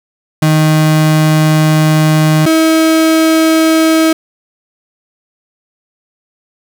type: tone pair in turn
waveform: 35% pulse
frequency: 155.56 / 320.8 Hz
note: D#3 / E4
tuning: 0 / -47 cents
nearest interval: octave + minor second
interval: 1253 cents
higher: second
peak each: -5 dBFS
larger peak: neither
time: 0.42-2.46 / 2.46-4.13 s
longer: first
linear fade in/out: 5 ms
effects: none